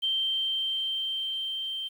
sine tone with level ramp, 3136 Hz, G7, in tune, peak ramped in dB -24 to -31 dBFS, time 0.02-1.89 s, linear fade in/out 20 ms, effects 9-bit

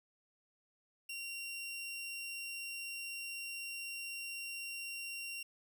sawtooth tone, 2756 Hz, F7, 24 cents flat, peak -38 dBFS, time 1.09-5.43 s, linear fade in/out 5 ms, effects none

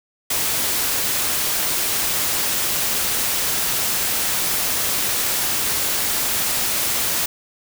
white noise, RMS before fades -21 dBFS, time 0.3-7.26 s, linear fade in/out 5 ms, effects none

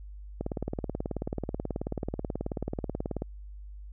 click train, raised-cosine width 2 ms, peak -18 dBFS, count 53, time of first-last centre 0.41-3.221 s, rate 18.5 Hz, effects added 50 Hz sine -41 dBFS peak until 3.92 s

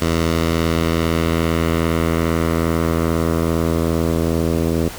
10% pulse tone with low-pass filter sweep, 82.41 Hz, E2, in tune, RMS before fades -18 dBFS, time 0.01-4.89 s, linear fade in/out 10 ms, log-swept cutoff 7000 to 550 Hz, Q 0.9, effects pink hiss -33 dBFS RMS until 4.98 s

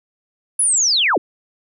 sine linear sweep, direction down, 10548 to 203.8 Hz, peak -13 dBFS, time 0.59-1.18 s, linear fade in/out 5 ms, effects none

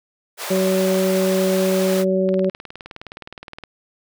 pink high-pass noise, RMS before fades -29 dBFS, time 0.37-2.05 s, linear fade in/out 50 ms, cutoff 510 Hz, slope 24 dB/octave
harmonic tone, 188.7 Hz, F#3, 34 cents sharp, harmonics 1 / 2 / 3, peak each -20 / -20 / -20 dBFS, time 0.5-2.5 s, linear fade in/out 10 ms
click train, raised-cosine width 0.3 ms, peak -19 dBFS, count 27, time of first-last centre 2.29-3.637 s, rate 19.3 Hz
effects none

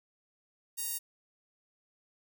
sawtooth tone with high-pass filter, 932.3 Hz, A#5, in tune, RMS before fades -36 dBFS, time 0.77-0.99 s, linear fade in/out 20 ms, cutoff 9200 Hz, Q 0.78, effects none

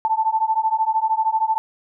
sine beating tone pair, 876 / 889 Hz, A5 / A5, -8 / +18 cents, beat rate 13 Hz, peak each -20 dBFS, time 0.05-1.58 s, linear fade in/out 0 ms, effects none

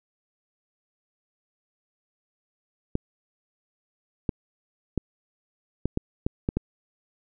clicks, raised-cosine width 3 ms, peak -11 dBFS, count 8, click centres 2.954 / 4.292 / 4.977 / 5.856 / 5.974 / 6.265 / 6.489 / 6.57 s, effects none

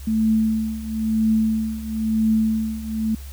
sine tone with tremolo, 220 Hz, A3, in tune, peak -14 dBFS, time 0.07-3.15 s, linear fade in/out 5 ms, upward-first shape triangle, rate 1 Hz, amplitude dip 85%, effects added 68 Hz sine -33 dBFS peak until 3.32 s + white hiss -46 dBFS RMS until 3.32 s

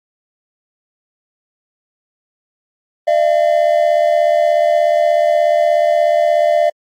triangle tone pair together, 603 / 679.7 Hz, D5 / F5, +46 / -47 cents, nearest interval major second, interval 207 cents, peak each -11 dBFS, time 3.07-6.7 s, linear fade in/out 10 ms, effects AAC 48 kbps

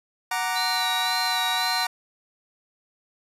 25% pulse chord, Gb augmented, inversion none, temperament equal, 740 / 932.3 / 1174.7 Hz, Gb5 / Bb5 / D6, 0 / 0 / 0 cents, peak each -24 / -24 / -28 dBFS, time 0.31-1.87 s, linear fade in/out 5 ms
triangle tone with vibrato, 3981 Hz, B7, 13 cents sharp, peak -25 dBFS, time 0.55-1.86 s, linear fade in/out 20 ms, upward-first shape sine, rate 1.9 Hz, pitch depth 61 cents each way
effects resampled to 32000 Hz + 8-bit

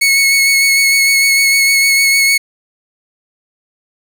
sawtooth tone with vibrato, 2200 Hz, C#7, 14 cents flat, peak -5 dBFS, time 0.01-2.38 s, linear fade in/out 10 ms, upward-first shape sine, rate 6.6 Hz, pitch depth 18 cents each way, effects 7-bit

